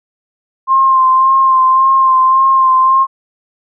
sine tone with vibrato, 1055 Hz, C6, 14 cents sharp, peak -6 dBFS, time 0.67-3.07 s, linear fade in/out 50 ms, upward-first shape sine, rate 1.8 Hz, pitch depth 24 cents each way, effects none

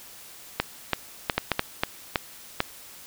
clicks, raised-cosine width 0.3 ms, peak -5 dBFS, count 9, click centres 0.6 / 0.933 / 1.298 / 1.38 / 1.517 / 1.594 / 1.835 / 2.158 / 2.604 s, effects white hiss -46 dBFS RMS until 3.06 s

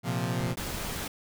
sawtooth chord, Bb suspended second, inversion none, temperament equal, 116.54 / 130.81 / 174.61 Hz, Bb2 / C3 / F3, 0 / 0 / 0 cents, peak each -28 / -28 / -28 dBFS, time 0.03-0.56 s, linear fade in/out 50 ms
clicks, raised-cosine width 5 ms, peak -29 dBFS, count 12, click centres 0.406 / 0.436 / 0.471 / 0.527 / 0.597 / 0.637 / 0.678 / 0.747 / 0.814 / 0.865 / 0.924 / 0.961 s
pink noise, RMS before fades -35 dBFS, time 0.57-1.08 s, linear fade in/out 5 ms
effects none

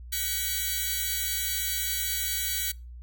5% pulse tone cluster, 1505 / 1925 / 2255 / 3296 / 3944 Hz, F#6 / B6 / C#7 / G#7 / B7, +29 / -45 / +29 / -14 / -3 cents, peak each -25 dBFS, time 0.12-2.72 s, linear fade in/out 10 ms, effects noise-tail reverb RT60 0.3 s tail -25 dB re dry + added 60 Hz sine -40 dBFS peak until 3.02 s

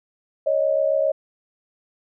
sine tone pair together, 554.4 / 621.8 Hz, C#5 / D#5, 0 / -1 cents, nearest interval major second, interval 199 cents, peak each -20 dBFS, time 0.46-1.12 s, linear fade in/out 10 ms, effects none

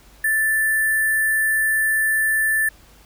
sine tone with sample-and-hold, 1760 Hz, A6, in tune, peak -16 dBFS, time 0.24-2.69 s, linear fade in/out 5 ms, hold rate 11025 Hz, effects added 50 Hz sine -50 dBFS peak until 3.05 s + pink hiss -51 dBFS RMS until 3.05 s

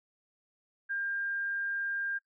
sine tone, 1601 Hz, G6, 36 cents sharp, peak -31 dBFS, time 0.89-2.19 s, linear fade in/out 20 ms, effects noise-tail reverb RT60 0.1 s tail -20 dB re dry

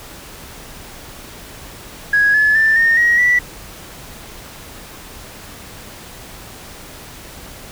sine tone with pitch steps, 1661.2 / 1716.8 / 1774.3 / 1833.7 / 1895 / 1958.5 Hz, G#6 / A6 / A6 / A#6 / A#6 / B6, 0 / -43 / +14 / -29 / +28 / -15 cents, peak -9 dBFS, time 2.13-3.39 s, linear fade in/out 5 ms, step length 210 ms, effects tanh soft clip ceiling -5 dBFS + pink hiss -36 dBFS RMS until 7.71 s

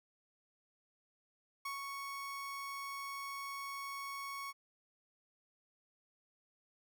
30% pulse tone with ADSR envelope, 1108.7 Hz, C#6, in tune, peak -36 dBFS, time 1.65-4.53 s, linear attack 6 ms, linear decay 130 ms, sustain -3 dB, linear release 34 ms, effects none

